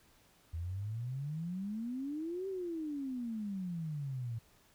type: exponential two-way sweep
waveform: sine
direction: up then down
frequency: 79.7 to 392 to 111.8 Hz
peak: -36 dBFS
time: 0.53-4.39 s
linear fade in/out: 10 ms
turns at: 2.48 s
effects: pink hiss -66 dBFS RMS until 4.74 s